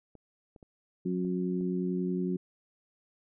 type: clicks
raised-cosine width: 2 ms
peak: -38 dBFS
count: 5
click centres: 0.153 / 0.562 / 0.628 / 1.25 / 1.61 s
type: harmonic tone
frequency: 91 Hz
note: F#2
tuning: 28 cents flat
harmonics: 2 / 3 / 4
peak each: -30 / -36 / -34 dBFS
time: 1.05-2.37 s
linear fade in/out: 10 ms
effects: none